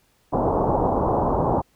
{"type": "low-pass noise", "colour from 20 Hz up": "white", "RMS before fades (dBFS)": -21, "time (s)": [0.32, 1.62], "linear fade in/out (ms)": 20, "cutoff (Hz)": 990, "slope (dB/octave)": 48, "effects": ["pink hiss -63 dBFS RMS until 1.75 s"]}